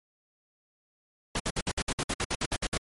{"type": "noise bursts", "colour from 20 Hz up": "pink", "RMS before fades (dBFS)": -29, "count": 14, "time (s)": [1.35, 2.776], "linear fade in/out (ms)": 5, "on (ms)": 48, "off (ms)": 58, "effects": ["MP3 48 kbps"]}